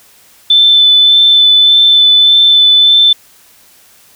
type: tone with vibrato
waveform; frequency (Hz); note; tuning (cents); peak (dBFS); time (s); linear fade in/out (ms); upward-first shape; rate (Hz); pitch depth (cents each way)
sine; 3520; A7; 0; -3; 0.5-3.13; 5; sine; 1.7; 11
effects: white hiss -44 dBFS RMS until 4.15 s